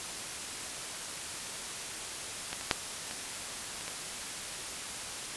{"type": "clicks", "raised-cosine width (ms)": 0.2, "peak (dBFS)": [-16, -23, -6, -21, -23, -19], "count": 6, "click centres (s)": [2.53, 2.611, 2.712, 3.111, 3.81, 3.88], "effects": ["white hiss -39 dBFS RMS until 5.36 s", "resampled to 24000 Hz"]}